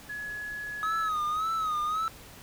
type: tone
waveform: sine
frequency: 1691 Hz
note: G#6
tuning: 31 cents sharp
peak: -34 dBFS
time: 0.09-1.09 s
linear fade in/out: 10 ms
type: tone with vibrato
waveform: triangle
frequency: 1264 Hz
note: D#6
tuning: 27 cents sharp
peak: -25 dBFS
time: 0.83-2.08 s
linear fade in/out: 0 ms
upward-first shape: sine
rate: 1.8 Hz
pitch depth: 81 cents each way
effects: pink hiss -49 dBFS RMS until 2.42 s